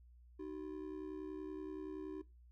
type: ring-modulated tone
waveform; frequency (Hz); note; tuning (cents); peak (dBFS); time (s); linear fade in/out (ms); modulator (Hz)
triangle; 344; F4; -26; -38; 0.39-2.22; 10; 35.3
effects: noise-tail reverb RT60 0.2 s tail -18 dB re dry + added 60 Hz sine -59 dBFS peak until 2.51 s